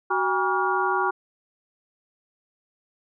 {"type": "tone cluster", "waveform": "sine", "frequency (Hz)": [374.3, 807, 959, 1140, 1415], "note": ["F#4", "G#5", "A#5", "C#6", "F6"], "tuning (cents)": [20, -50, 49, 48, 22], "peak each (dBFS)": -27, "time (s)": [0.1, 1.11], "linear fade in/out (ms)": 10, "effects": []}